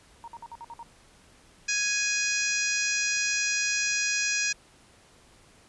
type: tone bursts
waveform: sine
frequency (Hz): 932.3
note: A#5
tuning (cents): 0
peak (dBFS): -38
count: 7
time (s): 0.24-0.829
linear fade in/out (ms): 0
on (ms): 37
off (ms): 55
type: harmonic tone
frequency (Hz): 830.6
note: G#5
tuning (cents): 0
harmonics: 2 / 3 / 4 / 5 / 6 / 7 / 8 / 9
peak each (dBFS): -31 / -29 / -42 / -37 / -34 / -32 / -33 / -40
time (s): 1.68-4.53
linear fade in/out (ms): 10
effects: pink hiss -57 dBFS RMS until 5.68 s + resampled to 24000 Hz